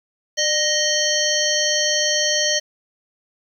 harmonic tone with a mistuned harmonic, 622.3 Hz, D#5, in tune, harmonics 1 / 3 / 5 / 7 / 9 / 10, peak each -24 / -24 / -24 / -24 / -24 / -24 dBFS, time 0.37-2.6 s, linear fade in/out 20 ms, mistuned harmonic 1, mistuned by -60 cents, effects 8-bit

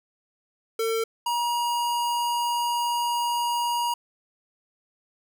square tone pair in turn, 449.8 / 953.1 Hz, A4 / A#5, +38 / +38 cents, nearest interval octave + minor second, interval 1300 cents, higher second, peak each -24 dBFS, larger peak neither, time 0.79-1.04 / 1.26-3.94 s, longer second, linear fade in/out 5 ms, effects none

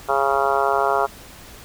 harmonic tone, 137.8 Hz, C#3, 10 cents flat, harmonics 3 / 4 / 5 / 6 / 7 / 8 / 9 / 10, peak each -24 / -26 / -22 / -25 / -25 / -26 / -27 / -26 dBFS, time 0.08-1.07 s, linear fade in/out 20 ms, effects pink hiss -42 dBFS RMS until 1.64 s

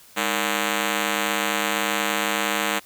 5% pulse ring-modulated tone, 258.7 Hz, C4, 19 cents flat, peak -7 dBFS, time 0.16-2.8 s, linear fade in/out 20 ms, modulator 54.2 Hz, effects white hiss -50 dBFS RMS until 2.85 s

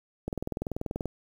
click train, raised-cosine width 2 ms, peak -18 dBFS, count 17, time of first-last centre 0.28-1.057 s, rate 20.6 Hz, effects 8-bit

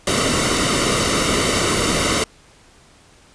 pink noise with comb filter, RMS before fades -18 dBFS, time 0.07-2.24 s, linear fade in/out 2 ms, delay 1.2 ms, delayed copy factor -0.65, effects pink hiss -50 dBFS RMS until 3.34 s + resampled to 22050 Hz

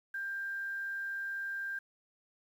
sine tone with quantisation, 1589 Hz, G6, 23 cents sharp, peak -35 dBFS, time 0.14-1.79 s, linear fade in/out 5 ms, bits 10, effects none

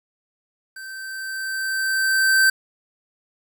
square tone with level ramp, 1552 Hz, G6, 18 cents flat, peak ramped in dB -35 to -13 dBFS, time 0.76-2.5 s, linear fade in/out 5 ms, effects 9-bit

